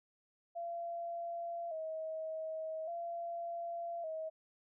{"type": "tone with vibrato", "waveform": "sine", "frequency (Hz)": 659.3, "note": "E5", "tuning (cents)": 0, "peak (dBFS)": -38, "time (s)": [0.55, 4.3], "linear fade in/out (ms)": 20, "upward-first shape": "square", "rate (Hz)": 0.43, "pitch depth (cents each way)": 61, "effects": []}